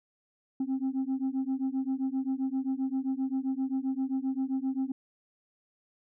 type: beating tone pair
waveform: sine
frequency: 261.6 / 269.2 Hz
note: C4 / C4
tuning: 0 / +49 cents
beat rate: 7.6 Hz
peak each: -29 dBFS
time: 0.6-4.92 s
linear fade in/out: 5 ms
effects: tanh soft clip ceiling -25 dBFS